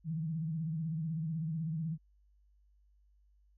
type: tone with vibrato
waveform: sine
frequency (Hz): 160.1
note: D#3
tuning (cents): +50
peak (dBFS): -33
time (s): 0.04-1.98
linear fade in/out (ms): 50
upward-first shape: sine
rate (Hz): 16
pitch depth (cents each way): 94
effects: added 50 Hz sine -64 dBFS peak until 3.57 s